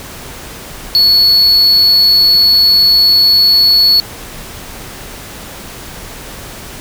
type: tone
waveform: triangle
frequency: 4400 Hz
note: C#8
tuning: 14 cents flat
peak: -4 dBFS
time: 0.95-4 s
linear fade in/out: 0 ms
effects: pink hiss -29 dBFS RMS until 6.8 s